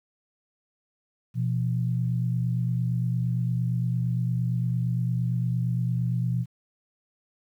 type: tone pair together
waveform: sine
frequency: 122.57 / 171.3 Hz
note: B2 / F3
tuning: -13 / -33 cents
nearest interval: tritone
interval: 580 cents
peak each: -24 / -29 dBFS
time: 1.34-6.46 s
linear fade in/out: 50 ms
effects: 10-bit